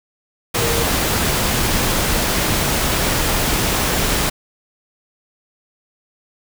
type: tone in noise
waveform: sine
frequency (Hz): 466.2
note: A#4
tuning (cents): 0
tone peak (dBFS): -23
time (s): 0.55-0.84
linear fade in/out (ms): 10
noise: pink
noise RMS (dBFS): -18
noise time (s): 0.54-4.3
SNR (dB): -8
effects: none